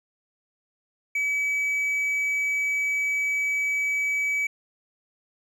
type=tone; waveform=triangle; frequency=2285 Hz; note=D7; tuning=48 cents flat; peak=-21 dBFS; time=1.15-4.47 s; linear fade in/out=5 ms; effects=none